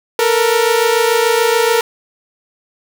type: tone pair together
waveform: sawtooth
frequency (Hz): 448.4 / 475.3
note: A4 / A#4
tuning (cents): +33 / +34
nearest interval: minor second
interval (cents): 101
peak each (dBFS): -10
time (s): 0.19-1.81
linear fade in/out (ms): 2
effects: none